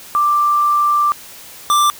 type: tone pair in turn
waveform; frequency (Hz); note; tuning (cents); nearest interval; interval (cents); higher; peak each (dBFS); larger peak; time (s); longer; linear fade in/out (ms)
sine / square; 1179 / 1179; D6 / D6; +6 / +6; unison; 0; neither; -11; neither; 0.15-1.12 / 1.7-1.9; first; 0
effects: white hiss -37 dBFS RMS until 1.99 s